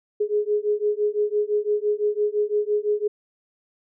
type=beating tone pair; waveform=sine; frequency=415.3 / 421.2 Hz; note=G#4 / G#4; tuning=0 / +24 cents; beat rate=5.9 Hz; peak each=-23 dBFS; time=0.2-3.08 s; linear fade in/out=10 ms; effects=none